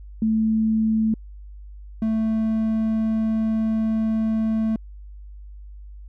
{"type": "tone pair in turn", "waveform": ["sine", "triangle"], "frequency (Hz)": [220, 220.9], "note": ["A3", "A3"], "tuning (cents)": [0, 7], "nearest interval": "unison", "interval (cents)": 7, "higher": "second", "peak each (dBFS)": -17, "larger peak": "neither", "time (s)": [[0.22, 1.14], [2.02, 4.76]], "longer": "second", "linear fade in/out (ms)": 2, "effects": ["added 50 Hz sine -37 dBFS peak until 6.08 s"]}